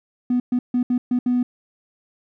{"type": "tone bursts at uneven times", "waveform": "triangle", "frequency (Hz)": 246.9, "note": "B3", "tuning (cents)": 0, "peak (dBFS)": -13, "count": 6, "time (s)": [[0.3, 0.4], [0.52, 0.59], [0.74, 0.83], [0.9, 0.98], [1.11, 1.19], [1.26, 1.43]], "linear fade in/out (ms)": 5, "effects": ["tanh soft clip ceiling -13 dBFS"]}